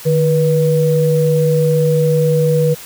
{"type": "tone pair together", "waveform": "sine", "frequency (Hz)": [152.95, 485.6], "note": ["D#3", "B4"], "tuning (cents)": [-29, -29], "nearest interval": "octave + minor sixth", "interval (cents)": 2000, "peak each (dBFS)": -13, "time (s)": [0.05, 2.75], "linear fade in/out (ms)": 20, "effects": ["white hiss -34 dBFS RMS until 2.85 s"]}